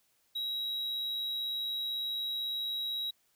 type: tone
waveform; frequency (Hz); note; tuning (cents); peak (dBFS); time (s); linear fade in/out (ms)
triangle; 3854; B7; -43; -31; 0.35-3.11; 10
effects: white hiss -72 dBFS RMS until 3.35 s